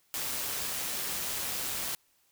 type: noise with amplitude modulation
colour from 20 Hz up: white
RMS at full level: -33 dBFS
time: 0.14-1.95 s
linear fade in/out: 0 ms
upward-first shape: sine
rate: 132 Hz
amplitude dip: 25%
effects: white hiss -69 dBFS RMS until 2.31 s